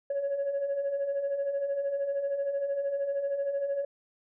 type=beating tone pair; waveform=sine; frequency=548 / 561 Hz; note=C#5 / C#5; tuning=-20 / +21 cents; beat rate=13 Hz; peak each=-35 / -27 dBFS; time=0.1-3.85 s; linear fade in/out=5 ms; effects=tanh soft clip ceiling -24 dBFS